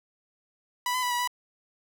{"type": "tone with pitch steps", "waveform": "sawtooth", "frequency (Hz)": [986, 1012, 985, 971, 984], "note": ["B5", "B5", "B5", "B5", "B5"], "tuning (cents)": [-3, 42, -5, -30, -7], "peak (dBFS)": -22, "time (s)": [0.86, 1.275], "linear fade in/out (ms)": 2, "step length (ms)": 83, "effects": []}